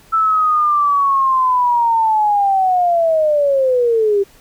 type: linear sweep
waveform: sine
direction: down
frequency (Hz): 1327 to 390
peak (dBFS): -11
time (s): 0.12-4.24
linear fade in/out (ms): 20
effects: pink hiss -48 dBFS RMS until 4.4 s